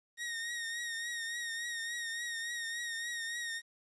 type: tone with vibrato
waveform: sawtooth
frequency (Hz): 1864.7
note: A#6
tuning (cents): 0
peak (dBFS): -33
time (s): 0.17-3.62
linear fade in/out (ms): 50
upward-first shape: triangle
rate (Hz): 3.5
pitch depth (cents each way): 47
effects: resampled to 24000 Hz + 11-bit